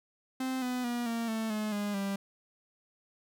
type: tone with pitch steps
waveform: 45% pulse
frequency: 260 / 250 / 240.4 / 231.1 / 222.2 / 213.6 / 205.4 / 197.5 Hz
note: C4 / B3 / B3 / A#3 / A3 / G#3 / G#3 / G3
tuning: -11 / +21 / -46 / -15 / +17 / +49 / -19 / +13 cents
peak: -31 dBFS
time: 0.4-2.16 s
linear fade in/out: 5 ms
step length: 220 ms
effects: none